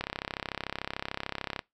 click train, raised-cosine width 0.3 ms, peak -16 dBFS, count 54, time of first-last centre 0.01-1.592 s, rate 33.5 Hz, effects noise-tail reverb RT60 0.2 s tail -23 dB re dry

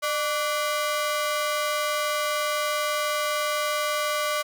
sawtooth ring-modulated tone, 881 Hz, A5, 2 cents sharp, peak -17 dBFS, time 0.02-4.43 s, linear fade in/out 20 ms, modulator 279 Hz, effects none

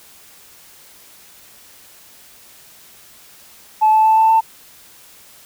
sine tone with pitch steps, 866 / 872.5 / 879.1 / 885.7 / 892.4 Hz, A5 / A5 / A5 / A5 / A5, -28 / -15 / -2 / +11 / +24 cents, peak -8 dBFS, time 3.81-4.41 s, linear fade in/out 20 ms, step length 120 ms, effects tanh soft clip ceiling -5 dBFS + white hiss -45 dBFS RMS until 5.45 s

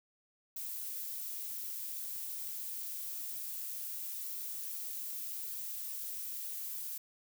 violet noise, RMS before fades -41 dBFS, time 0.56-6.98 s, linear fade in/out 5 ms, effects none

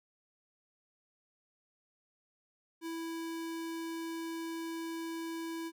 square tone, 329.6 Hz, E4, in tune, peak -38 dBFS, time 2.81-5.72 s, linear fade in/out 50 ms, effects none

